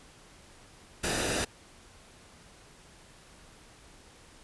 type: noise with comb filter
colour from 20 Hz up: pink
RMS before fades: -30 dBFS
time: 1.03-1.45 s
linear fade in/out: 10 ms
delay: 0.92 ms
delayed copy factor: -0.5
effects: pink hiss -55 dBFS RMS until 4.43 s + resampled to 24000 Hz